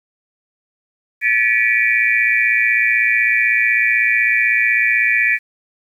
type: tone cluster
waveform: sine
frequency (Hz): 1737 / 1939 / 2285 / 2401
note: A6 / B6 / D7 / D7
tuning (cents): -23 / -32 / -48 / +38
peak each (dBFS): -18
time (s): 1.21-5.39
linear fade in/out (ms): 50
effects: 8-bit